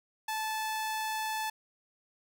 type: tone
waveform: sawtooth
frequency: 872 Hz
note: A5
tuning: 16 cents flat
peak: -28 dBFS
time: 0.28-1.5 s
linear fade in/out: 5 ms
effects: none